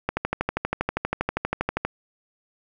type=click train; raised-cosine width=0.5 ms; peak=-8 dBFS; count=23; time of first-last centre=0.09-1.85 s; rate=12.5 Hz; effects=none